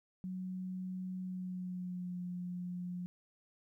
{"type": "tone with pitch glide", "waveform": "sine", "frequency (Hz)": [185, 178.49], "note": ["F#3", "F3"], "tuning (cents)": [0, 38], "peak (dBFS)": -38, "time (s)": [0.24, 3.06], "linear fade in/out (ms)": 0, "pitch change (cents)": -62, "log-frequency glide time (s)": [1.2, 2.21], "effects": ["13-bit"]}